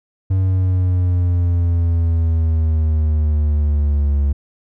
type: exponential sweep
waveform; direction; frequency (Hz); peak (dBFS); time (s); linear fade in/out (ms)
triangle; down; 95.1 to 70.2; -11; 0.3-4.33; 10
effects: none